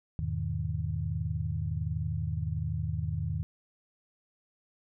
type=chord; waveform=sine; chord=E major seventh; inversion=none; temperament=equal; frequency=82.41 / 103.83 / 123.47 / 155.56 Hz; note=E2 / G#2 / B2 / D#3; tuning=0 / 0 / 0 / 0 cents; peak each=-34 / -35 / -38 / -34 dBFS; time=0.19-3.43 s; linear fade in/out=0 ms; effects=none